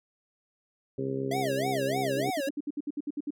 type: harmonic tone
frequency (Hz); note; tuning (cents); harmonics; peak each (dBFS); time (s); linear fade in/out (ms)
67.2; C2; +47; 2 / 3 / 4 / 5 / 6 / 7 / 8; -36 / -44 / -34 / -44 / -32 / -42 / -42; 0.98-2.3; 5
type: tone with vibrato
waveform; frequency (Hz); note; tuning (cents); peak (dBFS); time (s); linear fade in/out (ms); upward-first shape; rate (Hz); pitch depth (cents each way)
square; 640; D#5; +49; -30; 1.31-2.49; 5; sine; 3.3; 300
type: tone bursts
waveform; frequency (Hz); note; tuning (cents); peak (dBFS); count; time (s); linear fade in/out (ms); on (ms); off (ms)
sine; 290.9; D4; -16; -29; 12; 2.17-3.306; 5; 36; 64
effects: none